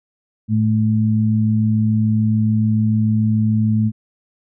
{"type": "tone pair together", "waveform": "sine", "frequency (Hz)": [110, 216.9], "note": ["A2", "A3"], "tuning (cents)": [0, -25], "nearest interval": "octave", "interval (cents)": 1175, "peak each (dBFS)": -16, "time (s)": [0.48, 3.92], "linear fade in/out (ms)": 50, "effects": []}